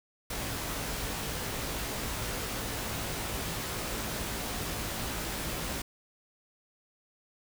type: noise with comb filter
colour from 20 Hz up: pink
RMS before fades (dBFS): -35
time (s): 0.3-5.82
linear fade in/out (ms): 5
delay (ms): 18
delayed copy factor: +0.5
effects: none